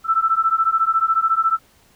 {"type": "beating tone pair", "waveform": "sine", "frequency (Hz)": [1318.5, 1332.5], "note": ["E6", "E6"], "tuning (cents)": [0, 18], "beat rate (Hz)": 14, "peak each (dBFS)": -18, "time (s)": [0.04, 1.59], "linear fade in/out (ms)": 50, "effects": ["pink hiss -55 dBFS RMS until 1.95 s"]}